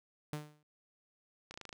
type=tone with exponential decay; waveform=sawtooth; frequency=150 Hz; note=D3; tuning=37 cents sharp; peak=-31 dBFS; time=0.33-0.63 s; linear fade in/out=0 ms; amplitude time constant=64 ms
type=clicks; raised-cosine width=0.2 ms; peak=-29 dBFS; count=7; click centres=1.51 / 1.541 / 1.575 / 1.613 / 1.653 / 1.692 / 1.728 s
effects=none